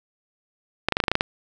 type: clicks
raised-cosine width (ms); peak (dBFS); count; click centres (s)
0.3; -3; 9; 0.886 / 0.923 / 0.969 / 1.002 / 1.039 / 1.082 / 1.116 / 1.154 / 1.209
effects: none